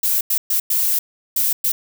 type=noise bursts at uneven times; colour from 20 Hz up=violet; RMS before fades=-18 dBFS; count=6; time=0.03-0.21 / 0.3-0.38 / 0.5-0.6 / 0.7-0.99 / 1.36-1.53 / 1.64-1.72 s; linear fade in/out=5 ms; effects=none